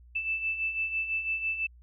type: beating tone pair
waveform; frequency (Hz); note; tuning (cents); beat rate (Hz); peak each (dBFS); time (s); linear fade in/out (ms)
sine; 2637 / 2643; E7 / E7; 0 / +4; 6; -36 / -29; 0.15-1.67; 10
effects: added 60 Hz sine -51 dBFS peak until 1.82 s